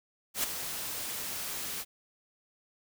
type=noise with ADSR envelope; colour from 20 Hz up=white; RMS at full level=-28 dBFS; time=0.34-1.85 s; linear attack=98 ms; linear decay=7 ms; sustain=-9 dB; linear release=42 ms; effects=none